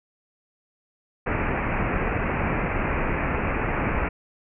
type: low-pass noise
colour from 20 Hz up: pink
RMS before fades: -25 dBFS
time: 1.26-4.09 s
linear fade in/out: 10 ms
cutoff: 2600 Hz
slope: 96 dB/octave
effects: none